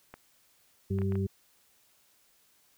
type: clicks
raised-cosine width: 0.5 ms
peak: -29 dBFS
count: 5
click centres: 0.14 / 0.987 / 1.018 / 1.122 / 1.155 s
type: harmonic tone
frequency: 97.1 Hz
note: G2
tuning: 16 cents flat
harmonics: 1 / 2 / 4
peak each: -29 / -32 / -35 dBFS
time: 0.9-1.27 s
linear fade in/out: 10 ms
effects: white hiss -66 dBFS RMS until 2.77 s